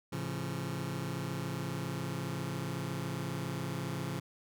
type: chord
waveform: sawtooth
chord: A augmented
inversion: none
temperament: just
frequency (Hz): 110 / 137.5 / 171.88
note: A2 / C#3 / E#3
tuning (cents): 0 / -14 / -27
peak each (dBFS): -38 / -34 / -35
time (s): 0.12-4.2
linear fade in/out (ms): 10
effects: none